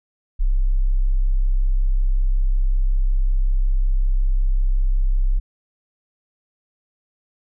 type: tone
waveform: sine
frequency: 32.7 Hz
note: C1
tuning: in tune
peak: -14 dBFS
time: 0.39-5.4 s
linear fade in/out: 20 ms
effects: none